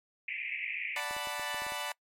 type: band-pass noise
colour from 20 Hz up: white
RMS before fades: -37 dBFS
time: 0.28-1 s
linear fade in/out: 2 ms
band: 2000 to 2600 Hz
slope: 96 dB/octave
type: chord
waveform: 15% pulse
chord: B minor seventh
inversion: first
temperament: equal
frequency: 587.3 / 740 / 880 / 987.8 Hz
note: D5 / F#5 / A5 / B5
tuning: 0 / 0 / 0 / 0 cents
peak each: -34 / -35 / -33 / -33 dBFS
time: 0.96-1.92 s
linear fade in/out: 2 ms
type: clicks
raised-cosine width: 1 ms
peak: -32 dBFS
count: 8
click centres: 1.11 / 1.166 / 1.272 / 1.396 / 1.545 / 1.62 / 1.666 / 1.721 s
effects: noise-tail reverb RT60 0.1 s tail -24 dB re dry + MP3 64 kbps